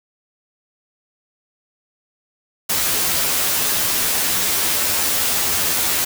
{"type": "noise with comb filter", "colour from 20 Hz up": "white", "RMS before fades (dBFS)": -19, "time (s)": [2.69, 6.05], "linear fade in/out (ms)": 10, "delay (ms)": 12, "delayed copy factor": 0.75, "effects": []}